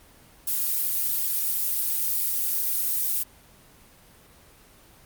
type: noise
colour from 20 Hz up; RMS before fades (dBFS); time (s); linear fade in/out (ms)
violet; -25; 0.47-3.23; 5
effects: pink hiss -53 dBFS RMS until 5.05 s + Opus 24 kbps